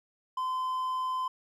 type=tone; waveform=triangle; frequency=1027 Hz; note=C6; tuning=33 cents flat; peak=-27 dBFS; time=0.37-1.28 s; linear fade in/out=5 ms; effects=none